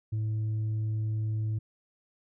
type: tone with tanh clipping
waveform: sine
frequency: 108.7 Hz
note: A2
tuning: 21 cents flat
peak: -28 dBFS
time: 0.12-1.59 s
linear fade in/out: 10 ms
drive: 2 dB
effects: none